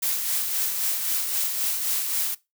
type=noise with tremolo; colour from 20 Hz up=blue; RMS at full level=-24 dBFS; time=0.02-2.35 s; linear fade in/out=10 ms; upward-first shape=sine; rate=3.8 Hz; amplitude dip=40%; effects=noise-tail reverb RT60 0.2 s tail -19 dB re dry